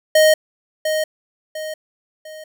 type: tone with echo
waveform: square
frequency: 622.3 Hz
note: D#5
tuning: in tune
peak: -10 dBFS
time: 0.15-0.34 s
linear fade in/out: 5 ms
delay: 700 ms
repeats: 3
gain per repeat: -8 dB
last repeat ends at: 2.44 s
effects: none